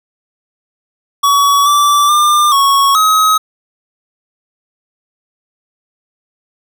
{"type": "tone with pitch steps", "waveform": "square", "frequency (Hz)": [1130, 1164, 1197, 1107, 1271], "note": ["C#6", "D6", "D6", "C#6", "D#6"], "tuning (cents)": [33, -16, 33, -3, 36], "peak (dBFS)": -8, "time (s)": [1.23, 3.38], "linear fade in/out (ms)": 10, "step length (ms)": 430, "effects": []}